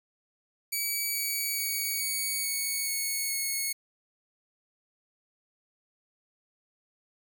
5% pulse tone with pitch steps, 2285 / 2269 / 2254 / 2238 / 2223 / 2207 / 2192 Hz, D7 / C#7 / C#7 / C#7 / C#7 / C#7 / C#7, -48 / +40 / +28 / +16 / +4 / -8 / -20 cents, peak -19 dBFS, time 0.72-3.73 s, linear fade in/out 10 ms, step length 430 ms, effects none

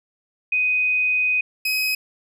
sine / 30% pulse tone pair in turn, 2500 / 2531 Hz, D#7 / D#7, +8 / +29 cents, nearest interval unison, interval 21 cents, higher second, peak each -17 dBFS, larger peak neither, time 0.52-1.41 / 1.65-1.95 s, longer first, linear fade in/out 5 ms, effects none

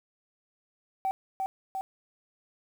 sine tone with echo, 768 Hz, G5, 36 cents flat, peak -24 dBFS, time 1.05-1.11 s, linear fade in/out 0 ms, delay 350 ms, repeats 2, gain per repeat -3 dB, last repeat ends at 1.81 s, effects tanh soft clip ceiling -23 dBFS + 9-bit

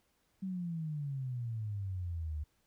sine exponential sweep, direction down, 193.7 to 73.3 Hz, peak -35 dBFS, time 0.42-2.44 s, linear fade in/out 10 ms, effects pink hiss -75 dBFS RMS until 2.66 s

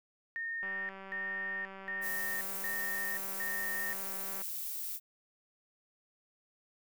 sine tone bursts, 1834 Hz, A#6, 29 cents flat, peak -35 dBFS, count 5, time 0.36-3.93 s, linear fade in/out 0 ms, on 530 ms, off 230 ms
click train, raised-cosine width 0.5 ms, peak -33 dBFS, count 732, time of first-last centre 0.63-4.418 s, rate 193 Hz
violet noise, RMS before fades -39 dBFS, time 2.01-5 s, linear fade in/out 50 ms
effects none

